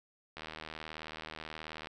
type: click train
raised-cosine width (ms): 0.3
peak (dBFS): -26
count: 119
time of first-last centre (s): 0.37-1.871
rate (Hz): 78.6
effects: none